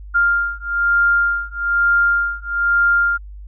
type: beating tone pair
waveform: sine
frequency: 1399 / 1400.1 Hz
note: F6 / F6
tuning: +3 / +4 cents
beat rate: 1.1 Hz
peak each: -17 dBFS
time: 0.14-3.18 s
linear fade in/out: 20 ms
effects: added 50 Hz sine -32 dBFS peak until 3.47 s